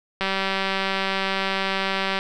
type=click train; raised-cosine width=0.3 ms; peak=-8 dBFS; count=383; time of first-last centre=0.21-2.189 s; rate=193 Hz; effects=none